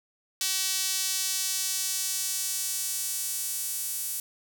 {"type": "tone with high-pass filter sweep", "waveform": "sawtooth", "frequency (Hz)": 380, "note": "F#4", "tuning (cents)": 46, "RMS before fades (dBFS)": -30, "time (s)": [0.41, 4.2], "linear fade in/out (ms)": 2, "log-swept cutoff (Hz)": [4500, 9700], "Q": 0.96, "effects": []}